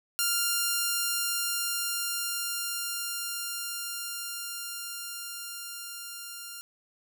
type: tone with level ramp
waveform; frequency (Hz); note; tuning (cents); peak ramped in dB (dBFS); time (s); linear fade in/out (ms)
5% pulse; 1396.9; F6; 0; -13 to -28; 0.19-6.61; 0
effects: none